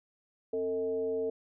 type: tone with frequency modulation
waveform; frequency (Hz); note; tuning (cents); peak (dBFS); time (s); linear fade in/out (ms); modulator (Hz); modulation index
sine; 450; A4; +39; -29; 0.53-1.3; 5; 184; 0.54
effects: none